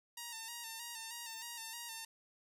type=tone with vibrato; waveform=5% pulse; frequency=923 Hz; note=A#5; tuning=17 cents flat; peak=-32 dBFS; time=0.17-2.05 s; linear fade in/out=5 ms; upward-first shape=square; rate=3.2 Hz; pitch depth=42 cents each way; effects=none